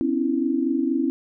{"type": "tone cluster", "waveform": "sine", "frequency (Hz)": [256.4, 280.6, 329.1], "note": ["C4", "C#4", "E4"], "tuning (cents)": [-35, 21, -3], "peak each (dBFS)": -24, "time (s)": [0.01, 1.1], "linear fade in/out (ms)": 0, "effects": []}